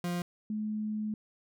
40% pulse / sine tone pair in turn, 175.3 / 213.8 Hz, F3 / A3, +7 / -49 cents, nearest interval minor third, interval 344 cents, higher second, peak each -30 / -31 dBFS, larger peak first, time 0.04-0.22 / 0.5-1.14 s, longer second, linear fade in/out 2 ms, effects none

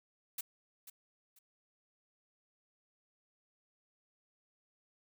blue noise with echo, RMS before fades -39 dBFS, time 0.38-0.41 s, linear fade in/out 5 ms, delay 490 ms, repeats 2, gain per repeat -12 dB, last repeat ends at 1.39 s, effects none

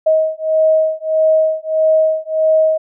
sine beating tone pair, 631 / 632.6 Hz, D#5 / D#5, +24 / +29 cents, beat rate 1.6 Hz, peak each -14 dBFS, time 0.06-2.78 s, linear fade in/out 10 ms, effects none

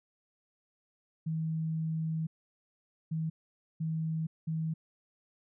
sine tone bursts at uneven times, 160.1 Hz, D#3, 50 cents sharp, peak -30 dBFS, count 4, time 1.26-2.27 / 3.11-3.3 / 3.8-4.27 / 4.47-4.74 s, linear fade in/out 10 ms, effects none

